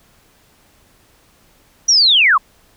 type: linear sweep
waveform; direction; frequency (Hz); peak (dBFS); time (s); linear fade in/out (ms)
sine; down; 5920 to 987.8; -8; 1.88-2.38; 10
effects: pink hiss -53 dBFS RMS until 2.76 s